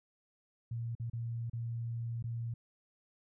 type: tone with dropouts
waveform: sine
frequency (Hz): 116.54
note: A#2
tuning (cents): 0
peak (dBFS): -35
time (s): 0.71-2.54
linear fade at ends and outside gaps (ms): 5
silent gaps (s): 0.952-0.998 / 1.099-1.132 / 1.498-1.532 / 2.226-2.24
effects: none